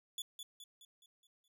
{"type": "tone with echo", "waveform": "sawtooth", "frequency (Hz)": 3444, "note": "A7", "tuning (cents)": -38, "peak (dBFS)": -36, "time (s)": [0.18, 0.22], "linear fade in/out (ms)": 2, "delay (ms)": 210, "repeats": 6, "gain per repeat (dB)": -6, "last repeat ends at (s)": 1.48, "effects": []}